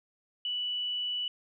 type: tone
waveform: sine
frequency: 2960 Hz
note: F#7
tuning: in tune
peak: -30 dBFS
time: 0.45-1.28 s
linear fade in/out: 2 ms
effects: none